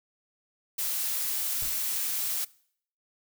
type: noise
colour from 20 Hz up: blue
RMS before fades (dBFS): -30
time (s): 0.78-2.45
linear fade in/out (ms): 10
type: noise with exponential decay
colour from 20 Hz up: brown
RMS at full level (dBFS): -38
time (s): 1.62-1.86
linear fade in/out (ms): 2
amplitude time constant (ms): 51
effects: noise-tail reverb RT60 0.6 s tail -22 dB re dry